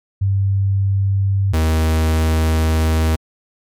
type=tone pair in turn; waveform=sine / 45% pulse; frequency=98 / 79.53 Hz; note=G2 / D#2; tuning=0 / +38 cents; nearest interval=major third; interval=362 cents; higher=first; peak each=-13 dBFS; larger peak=neither; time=0.21-1.53 / 1.53-3.16 s; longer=second; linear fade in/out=10 ms; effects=MP3 96 kbps